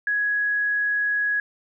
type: tone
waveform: sine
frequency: 1670 Hz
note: G#6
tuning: 9 cents sharp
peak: -20 dBFS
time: 0.07-1.4 s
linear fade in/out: 2 ms
effects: none